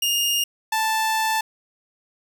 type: tone pair in turn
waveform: sawtooth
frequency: 2834 / 880.4 Hz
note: F7 / A5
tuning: +25 / +1 cents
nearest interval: octave + minor sixth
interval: 2024 cents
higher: first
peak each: -16 dBFS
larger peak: neither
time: 0.02-0.44 / 0.72-1.41 s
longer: second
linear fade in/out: 5 ms
effects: none